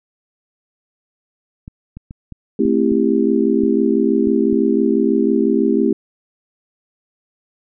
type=clicks; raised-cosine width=5 ms; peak=-20 dBFS; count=9; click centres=1.679 / 1.97 / 2.109 / 2.323 / 2.654 / 2.918 / 3.636 / 4.274 / 4.528 s
type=chord; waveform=sine; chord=A minor seventh; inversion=none; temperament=just; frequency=220 / 264 / 330 / 396 Hz; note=A3 / C4 / E4 / G4; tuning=0 / +16 / +2 / +18 cents; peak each=-18 dBFS; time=2.59-5.93 s; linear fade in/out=5 ms
effects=none